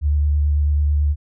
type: tone with vibrato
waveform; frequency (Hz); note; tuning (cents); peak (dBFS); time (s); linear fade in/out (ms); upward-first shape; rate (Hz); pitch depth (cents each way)
sine; 73.5; D2; +2; -14; 0.01-1.16; 50; sine; 9.1; 18
effects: none